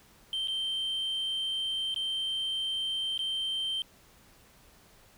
sine tone with dropouts, 3128 Hz, G7, 4 cents flat, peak -27 dBFS, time 0.33-3.82 s, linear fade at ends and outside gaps 1 ms, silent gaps 0.474-0.482 / 1.943-1.961 / 3.177-3.191 s, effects tanh soft clip ceiling -28 dBFS + pink hiss -59 dBFS RMS until 5.17 s

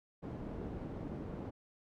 white low-pass noise, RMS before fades -43 dBFS, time 0.22-1.51 s, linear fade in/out 20 ms, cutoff 340 Hz, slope 12 dB/octave, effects none

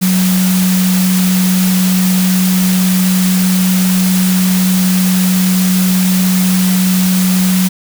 sine tone in noise, 185 Hz, F#3, in tune, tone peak -9 dBFS, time 0.01-7.69 s, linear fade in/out 20 ms, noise white, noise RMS -19 dBFS, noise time 0.01-7.69 s, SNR +7 dB, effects none

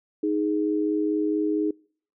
sine tone pair together, 311.7 / 416.1 Hz, D#4 / G#4, +3 / +3 cents, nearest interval perfect fourth, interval 500 cents, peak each -23 / -26 dBFS, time 0.23-1.71 s, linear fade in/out 5 ms, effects noise-tail reverb RT60 0.5 s tail -26 dB re dry

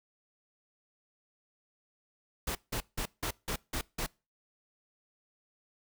pink noise bursts, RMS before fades -34 dBFS, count 7, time 2.47-4.064 s, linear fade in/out 5 ms, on 82 ms, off 170 ms, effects noise-tail reverb RT60 0.3 s tail -24 dB re dry

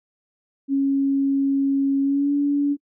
sine tone with pitch glide, 275 to 285.9 Hz, C#4 to D4, -14 to -46 cents, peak -17 dBFS, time 0.68-2.77 s, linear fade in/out 50 ms, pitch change +68 cents, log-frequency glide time 2.02-2.32 s, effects noise-tail reverb RT60 0.1 s tail -26 dB re dry

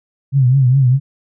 sine tone with vibrato, 130.81 Hz, C3, in tune, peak -8 dBFS, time 0.32-1 s, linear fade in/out 50 ms, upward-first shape triangle, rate 4.9 Hz, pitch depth 130 cents each way, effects none

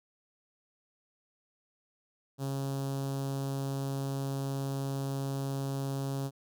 sawtooth tone with notch filter, 136.9 Hz, C#3, 21 cents flat, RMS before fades -34 dBFS, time 2.38-6.31 s, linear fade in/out 50 ms, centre 2100 Hz, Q 0.64, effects none

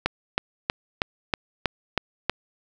click train, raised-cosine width 0.3 ms, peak -5 dBFS, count 8, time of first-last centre 0.06-2.296 s, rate 3.13 Hz, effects none

